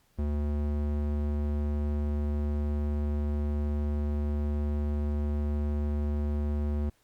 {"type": "tone with band-pass filter", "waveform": "square", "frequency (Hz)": 73.42, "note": "D2", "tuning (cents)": 0, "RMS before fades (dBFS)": -29, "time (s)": [0.18, 6.9], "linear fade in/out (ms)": 10, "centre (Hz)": 150, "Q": 0.54, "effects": ["pink hiss -68 dBFS RMS until 7.03 s", "Opus 48 kbps"]}